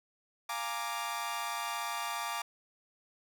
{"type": "chord", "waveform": "sawtooth", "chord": "Bb dominant seventh", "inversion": "second", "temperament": "equal", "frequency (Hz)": [698.5, 830.6, 932.3, 1174.7], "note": ["F5", "Ab5", "Bb5", "D6"], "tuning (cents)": [0, 0, 0, 0], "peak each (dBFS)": [-39, -38, -36, -34], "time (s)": [0.49, 2.42], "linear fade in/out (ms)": 5, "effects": []}